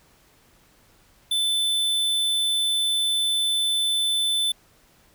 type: tone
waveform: square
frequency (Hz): 3520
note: A7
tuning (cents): 0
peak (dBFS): -21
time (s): 1.31-4.52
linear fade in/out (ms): 5
effects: pink hiss -58 dBFS RMS until 5.14 s